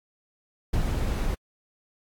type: noise with ADSR envelope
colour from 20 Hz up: brown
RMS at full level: -23 dBFS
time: 0.73-1.35 s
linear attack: 8 ms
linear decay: 82 ms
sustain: -3 dB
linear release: 8 ms
effects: AAC 64 kbps